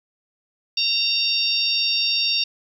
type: harmonic tone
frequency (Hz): 922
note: A#5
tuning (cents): -19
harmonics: 3 / 4 / 5 / 6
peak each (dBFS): -24 / -24 / -24 / -24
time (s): 0.77-2.44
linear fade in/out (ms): 5
effects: 9-bit